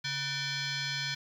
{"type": "tone with frequency modulation", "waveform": "sine", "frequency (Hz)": 962, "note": "B5", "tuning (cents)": -46, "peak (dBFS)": -31, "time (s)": [0.04, 1.15], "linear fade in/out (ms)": 10, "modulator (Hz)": 822, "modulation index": 5.2, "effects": ["10-bit"]}